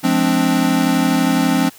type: chord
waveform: square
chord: D half-diminished seventh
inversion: first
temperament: equal with one note detuned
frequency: 174.61 / 211.6 / 261.6 / 293.7 Hz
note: F3 / Ab3 / C4 / D4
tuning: 0 / +33 / 0 / 0 cents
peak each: -21 / -22 / -17 / -21 dBFS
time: 0.03-1.7 s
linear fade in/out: 20 ms
effects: white hiss -43 dBFS RMS until 1.78 s